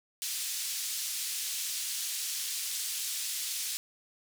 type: band-pass noise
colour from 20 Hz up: white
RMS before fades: -35 dBFS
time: 0.22-3.77 s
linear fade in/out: 0 ms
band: 3300 to 10000 Hz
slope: 12 dB/octave
effects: none